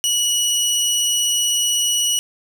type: tone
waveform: 20% pulse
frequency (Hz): 2929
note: F#7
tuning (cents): -18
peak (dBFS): -11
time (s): 0.04-2.19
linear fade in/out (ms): 0
effects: none